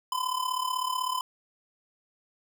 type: tone with amplitude modulation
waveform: square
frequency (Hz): 1016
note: B5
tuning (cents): +49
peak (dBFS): -25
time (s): 0.12-1.21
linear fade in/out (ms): 2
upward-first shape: sine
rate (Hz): 36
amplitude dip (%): 75
effects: none